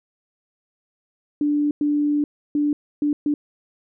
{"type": "tone bursts at uneven times", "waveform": "sine", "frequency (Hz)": 293.7, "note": "D4", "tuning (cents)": 0, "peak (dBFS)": -17, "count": 5, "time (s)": [[1.41, 1.71], [1.81, 2.24], [2.55, 2.73], [3.02, 3.13], [3.26, 3.34]], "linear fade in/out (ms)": 2, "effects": []}